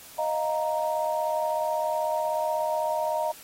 sine chord, Eb suspended second, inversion none, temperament equal, 622.3 / 698.5 / 932.3 Hz, Eb5 / F5 / Bb5, 0 / 0 / 0 cents, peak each -27 / -32 / -28 dBFS, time 0.18-3.32 s, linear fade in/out 10 ms, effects white hiss -47 dBFS RMS until 3.43 s + AAC 48 kbps

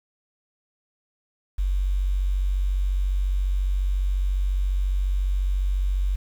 sine tone with quantisation, 47.2 Hz, F#1, 35 cents sharp, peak -20 dBFS, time 1.58-6.16 s, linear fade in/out 10 ms, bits 8, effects none

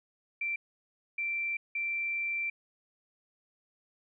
sine tone bursts at uneven times, 2349 Hz, D7, in tune, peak -30 dBFS, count 3, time 0.41-0.56 / 1.18-1.57 / 1.75-2.5 s, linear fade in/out 5 ms, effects none

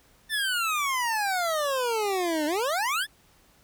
25% pulse exponential two-way sweep, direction down then up, 1800 to 293.1 to 1800 Hz, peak -21 dBFS, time 0.29-3.07 s, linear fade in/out 50 ms, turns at 2.46 s, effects pink hiss -60 dBFS RMS until 3.63 s

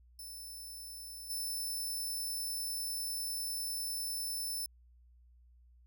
10% pulse tone with level steps, 5290 Hz, E8, 5 cents sharp, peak -39 / -30 dBFS, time 0.19-4.66 s, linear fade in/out 2 ms, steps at 1.29 s, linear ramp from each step 20 ms, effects added 60 Hz sine -59 dBFS peak until 5.86 s

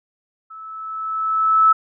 sine tone with level ramp, 1306 Hz, E6, 17 cents flat, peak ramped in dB -35 to -8 dBFS, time 0.5-1.73 s, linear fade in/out 10 ms, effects none

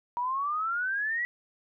sine exponential sweep, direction up, 951 to 1966 Hz, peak -27 dBFS, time 0.17-1.25 s, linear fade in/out 0 ms, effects none

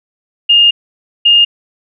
sine tone pair in turn, 2830 / 2830 Hz, F7 / F7, +22 / +22 cents, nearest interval unison, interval 0 cents, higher neither, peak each -4 dBFS, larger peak neither, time 0.49-0.71 / 1.25-1.45 s, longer first, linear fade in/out 10 ms, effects none

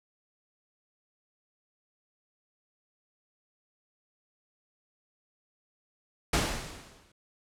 pink noise with exponential decay, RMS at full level -24 dBFS, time 6.33-7.12 s, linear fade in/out 5 ms, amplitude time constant 170 ms, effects low-pass 9000 Hz 12 dB/octave

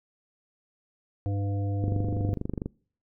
harmonic tone, 100.1 Hz, G2, 37 cents sharp, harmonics 1 / 3 / 5 / 7, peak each -26 / -36 / -40 / -43 dBFS, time 1.26-2.34 s, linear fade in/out 0 ms
click train, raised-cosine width 3 ms, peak -18 dBFS, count 21, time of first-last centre 1.84-2.66 s, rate 24.4 Hz
effects noise-tail reverb RT60 0.5 s tail -26 dB re dry

